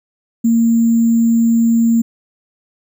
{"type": "tone with sample-and-hold", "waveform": "sine", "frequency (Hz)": 230, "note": "A#3", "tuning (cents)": -23, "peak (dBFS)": -9, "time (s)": [0.44, 2.02], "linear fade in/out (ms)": 10, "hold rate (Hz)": 7350, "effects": []}